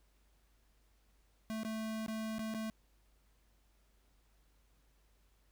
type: tone with dropouts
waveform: square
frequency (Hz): 220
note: A3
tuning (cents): 0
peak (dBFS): -38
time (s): 1.5-2.7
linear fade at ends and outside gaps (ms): 0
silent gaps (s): 1.633-1.649 / 2.063-2.082 / 2.384-2.393 / 2.54-2.547
effects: added 50 Hz sine -68 dBFS peak until 5.51 s + pink hiss -75 dBFS RMS until 5.51 s